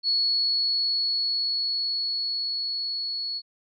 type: tone with level ramp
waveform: sine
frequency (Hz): 4379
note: C#8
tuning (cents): -22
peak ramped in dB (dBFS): -20 to -28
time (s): 0.03-3.42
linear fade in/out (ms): 50
effects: none